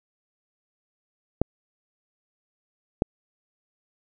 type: clicks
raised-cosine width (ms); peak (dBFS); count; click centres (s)
2; -6; 2; 1.416 / 3.021
effects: none